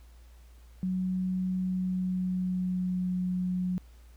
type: tone with pitch glide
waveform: sine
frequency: 185 to 182.03 Hz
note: F#3 to F#3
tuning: 0 to -28 cents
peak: -27 dBFS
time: 0.83-3.78 s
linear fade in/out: 0 ms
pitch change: -28 cents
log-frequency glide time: 1.59-3.17 s
effects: added 59 Hz sine -50 dBFS peak until 4.16 s + pink hiss -64 dBFS RMS until 4.16 s